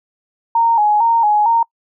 sine tone with vibrato, 880 Hz, A5, in tune, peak -10 dBFS, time 0.55-1.63 s, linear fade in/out 5 ms, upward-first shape square, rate 2.2 Hz, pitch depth 83 cents each way, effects noise-tail reverb RT60 0.1 s tail -26 dB re dry

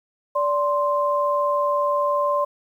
sine tone pair together, 580.9 / 1046.5 Hz, D5 / C6, -19 / 0 cents, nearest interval minor seventh, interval 1019 cents, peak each -21 dBFS, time 0.35-2.45 s, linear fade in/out 10 ms, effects 9-bit

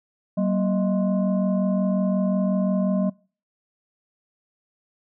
sine tone with frequency modulation, 191.2 Hz, G3, 43 cents flat, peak -19 dBFS, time 0.37-3.1 s, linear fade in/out 10 ms, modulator 428 Hz, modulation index 0.85, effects noise-tail reverb RT60 0.4 s tail -25 dB re dry

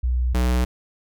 sine / square tone pair in turn, 61.74 / 61.74 Hz, B1 / B1, 0 / 0 cents, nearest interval unison, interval 0 cents, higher neither, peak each -18 / -18 dBFS, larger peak neither, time 0.03-0.34 / 0.34-0.65 s, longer neither, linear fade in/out 10 ms, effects none

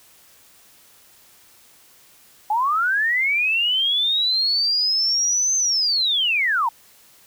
sine linear two-way sweep, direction up then down, 816 to 6272 to 865 Hz, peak -17 dBFS, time 2.5-6.69 s, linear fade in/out 5 ms, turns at 5.56 s, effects white hiss -52 dBFS RMS until 7.26 s

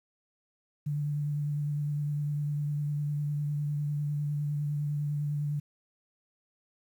sine tone with vibrato, 146.83 Hz, D3, in tune, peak -28 dBFS, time 0.86-5.6 s, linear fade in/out 10 ms, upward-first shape triangle, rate 9.9 Hz, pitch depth 23 cents each way, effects 10-bit

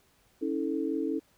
sine chord, A major, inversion first, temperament equal with one note detuned, 277.2 / 322.3 / 440 Hz, C#4 / E4 / A4, 0 / -39 / 0 cents, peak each -32 / -31 / -34 dBFS, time 0.41-1.2 s, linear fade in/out 20 ms, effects pink hiss -66 dBFS RMS until 1.37 s

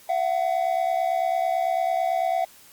triangle tone pair together, 676 / 745 Hz, E5 / F#5, +43 / +12 cents, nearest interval major second, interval 169 cents, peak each -22 dBFS, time 0.09-2.45 s, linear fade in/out 5 ms, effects white hiss -51 dBFS RMS until 2.72 s + Opus 48 kbps

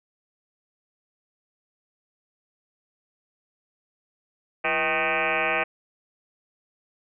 sine tone with frequency modulation, 1538 Hz, G6, 33 cents flat, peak -21 dBFS, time 4.64-5.64 s, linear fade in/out 10 ms, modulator 150 Hz, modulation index 7.2, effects none

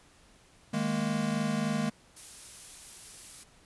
square chord, D# suspended fourth, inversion none, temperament equal with one note detuned, 155.56 / 207.7 / 231.1 Hz, D#3 / G#3 / A#3, 0 / 0 / -15 cents, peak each -35 / -32 / -33 dBFS, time 0.73-1.9 s, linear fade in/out 10 ms
blue noise, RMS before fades -45 dBFS, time 2.16-3.44 s, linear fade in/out 10 ms
effects pink hiss -60 dBFS RMS until 3.65 s + resampled to 24000 Hz

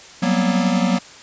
square tone cluster, 183.7 / 194.9 / 236.3 / 254.2 Hz, F#3 / G3 / A#3 / C4, -12 / -10 / +24 / -50 cents, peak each -20 / -24 / -21 / -26 dBFS, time 0.22-0.99 s, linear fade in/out 10 ms, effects white hiss -41 dBFS RMS until 1.22 s + resampled to 16000 Hz

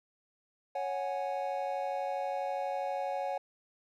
triangle chord, C# suspended fourth, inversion none, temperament just, 554.4 / 739.2 / 831.5 Hz, C#5 / F#5 / G#5, 0 / -2 / +2 cents, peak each -34 / -34 / -36 dBFS, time 0.75-3.38 s, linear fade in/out 5 ms, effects none

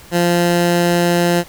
15% pulse tone, 173.6 Hz, F3, 10 cents flat, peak -6 dBFS, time 0.11-1.44 s, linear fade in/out 50 ms, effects pink hiss -41 dBFS RMS until 1.48 s

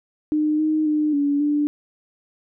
sine tone with pitch steps, 304.3 / 310.2 / 302.9 / 285.9 / 294.1 Hz, D#4 / D#4 / D#4 / D4 / D4, -38 / -5 / -46 / -46 / +3 cents, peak -17 dBFS, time 0.32-1.67 s, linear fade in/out 0 ms, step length 270 ms, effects none

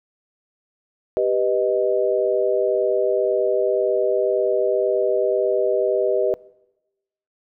sine chord, G augmented, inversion none, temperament equal, 392 / 493.9 / 622.3 Hz, G4 / B4 / D#5, 0 / 0 / 0 cents, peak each -21 dBFS, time 1.17-6.34 s, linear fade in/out 0 ms, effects noise-tail reverb RT60 1.0 s tail -23 dB re dry

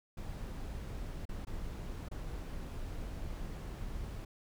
brown noise with dropouts, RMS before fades -41 dBFS, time 0.17-4.25 s, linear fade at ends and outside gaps 5 ms, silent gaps 1.254-1.29 / 1.45-1.469 / 2.086-2.113 s, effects none

